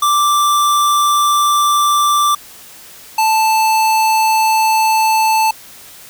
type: tone pair in turn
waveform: square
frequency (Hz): 1174.7 / 880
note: D6 / A5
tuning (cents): 0 / 0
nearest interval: perfect fourth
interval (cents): 500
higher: first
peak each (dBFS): -11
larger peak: neither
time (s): 0.02-2.35 / 3.18-5.51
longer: neither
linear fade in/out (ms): 5
effects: white hiss -38 dBFS RMS until 6.09 s